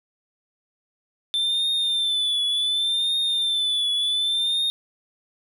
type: tone with vibrato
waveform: triangle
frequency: 3542 Hz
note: A7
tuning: 11 cents sharp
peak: -19 dBFS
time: 1.34-4.7 s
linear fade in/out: 0 ms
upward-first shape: triangle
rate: 0.68 Hz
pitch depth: 72 cents each way
effects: none